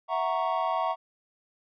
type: chord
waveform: triangle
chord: F# dominant seventh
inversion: third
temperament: equal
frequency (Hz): 659.3 / 740 / 932.3 / 1108.7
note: E5 / F#5 / A#5 / C#6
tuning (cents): 0 / 0 / 0 / 0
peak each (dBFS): -29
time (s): 0.08-0.96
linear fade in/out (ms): 50
effects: resampled to 11025 Hz